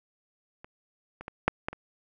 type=clicks; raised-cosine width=0.5 ms; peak=-29 / -26 / -22 / -6 / -14 / -25 dBFS; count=6; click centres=0.645 / 1.21 / 1.281 / 1.48 / 1.685 / 1.73 s; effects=none